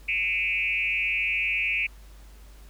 sine tone with frequency modulation, 2427 Hz, D#7, 44 cents flat, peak -23 dBFS, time 0.08-1.87 s, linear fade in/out 10 ms, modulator 184 Hz, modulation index 1.3, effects added 50 Hz sine -45 dBFS peak until 2.69 s + pink hiss -56 dBFS RMS until 2.69 s

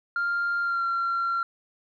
sine tone with pitch glide, 1396.9 to 1370.5 Hz, F6 to F6, 0 to -33 cents, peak -22 dBFS, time 0.16-1.43 s, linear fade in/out 2 ms, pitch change -33 cents, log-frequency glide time 0.61-0.84 s, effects tanh soft clip ceiling -21 dBFS

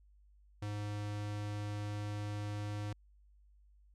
square tone, 103.9 Hz, G#2, 1 cent sharp, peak -38 dBFS, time 0.62-2.93 s, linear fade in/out 5 ms, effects added 50 Hz sine -61 dBFS peak until 3.94 s + low-pass 8000 Hz 12 dB/octave

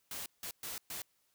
white noise bursts at uneven times, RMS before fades -42 dBFS, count 4, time 0.11-0.26 / 0.43-0.51 / 0.63-0.78 / 0.9-1.02 s, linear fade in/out 2 ms, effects white hiss -75 dBFS RMS until 1.34 s

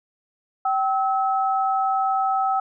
sine tone pair together, 772 / 1293.9 Hz, G5 / E6, -27 / -33 cents, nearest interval major sixth, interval 894 cents, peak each -20 / -24 dBFS, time 0.65-2.6 s, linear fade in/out 5 ms, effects none

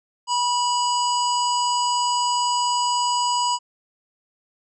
harmonic tone, 977 Hz, B5, 19 cents flat, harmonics 1 / 3 / 5 / 7 / 8, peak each -20 / -29 / -28 / -32 / -32 dBFS, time 0.27-3.59 s, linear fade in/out 50 ms, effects none

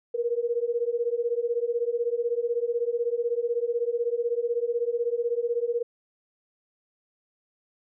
sine beating tone pair, 466.2 / 482.2 Hz, A#4 / B4, 0 / -41 cents, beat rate 16 Hz, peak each -27 dBFS, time 0.14-5.83 s, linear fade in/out 10 ms, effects none

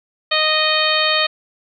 harmonic tone, 620 Hz, D#5, 6 cents flat, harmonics 1 / 2 / 3 / 4 / 5 / 6 / 7, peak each -22 / -22 / -22 / -22 / -22 / -22 / -22 dBFS, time 0.31-1.27 s, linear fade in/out 10 ms, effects none

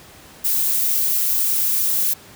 violet noise, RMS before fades -19 dBFS, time 0.44-2.14 s, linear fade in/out 10 ms, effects pink hiss -44 dBFS RMS until 2.35 s + high-pass 60 Hz 12 dB/octave

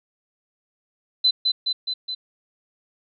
sine tone with echo, 4030 Hz, B7, 34 cents sharp, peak -14 dBFS, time 1.24-1.31 s, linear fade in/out 10 ms, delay 210 ms, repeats 4, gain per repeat -3 dB, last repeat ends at 2.15 s, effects none

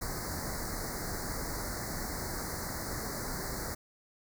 pink band-stop noise, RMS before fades -37 dBFS, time 0.01-3.75 s, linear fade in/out 10 ms, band 2100 to 4200 Hz, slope 96 dB/octave, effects none

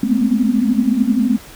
sine tone cluster, 210.6 / 219.8 / 241 / 251.3 / 264.4 Hz, G#3 / A3 / B3 / B3 / C4, +24 / -2 / -42 / +30 / +18 cents, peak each -19 dBFS, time 0.03-1.38 s, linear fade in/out 5 ms, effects pink hiss -39 dBFS RMS until 1.55 s

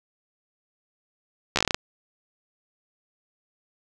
slowing click train, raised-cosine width 0.2 ms, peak -4 dBFS, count 9, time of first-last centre 1.56-1.745 s, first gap 13 ms, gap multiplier 1.16, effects none

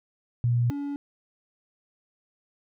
sine / triangle tone pair in turn, 120 / 284.6 Hz, B2 / C#4, -49 / +46 cents, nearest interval octave + minor third, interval 1495 cents, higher second, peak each -20 / -27 dBFS, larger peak first, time 0.44-0.7 / 0.7-0.96 s, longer neither, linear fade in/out 0 ms, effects none

